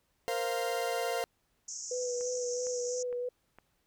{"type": "chord", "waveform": "40% pulse", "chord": "Bb suspended second", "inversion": "none", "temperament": "equal with one note detuned", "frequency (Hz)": [466.2, 523.3, 694.4], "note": ["Bb4", "C5", "F5"], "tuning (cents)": [0, 0, -10], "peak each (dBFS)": [-34, -35, -34], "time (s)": [0.28, 1.24], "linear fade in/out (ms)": 0}
{"type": "band-pass noise", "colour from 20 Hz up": "white", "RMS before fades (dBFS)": -41, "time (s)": [1.68, 3.03], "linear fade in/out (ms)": 5, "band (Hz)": [5500, 7200], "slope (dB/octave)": 96}
{"type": "tone with vibrato", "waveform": "sine", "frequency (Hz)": 493.9, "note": "B4", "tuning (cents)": 0, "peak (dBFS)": -32, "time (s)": [1.91, 3.29], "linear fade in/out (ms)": 5, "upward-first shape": "sine", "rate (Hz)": 3, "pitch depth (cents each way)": 21}
{"type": "click train", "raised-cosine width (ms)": 0.5, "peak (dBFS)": -36, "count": 4, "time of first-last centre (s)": [2.21, 3.586], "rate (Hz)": 2.18}
{"effects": ["pink hiss -75 dBFS RMS until 3.86 s"]}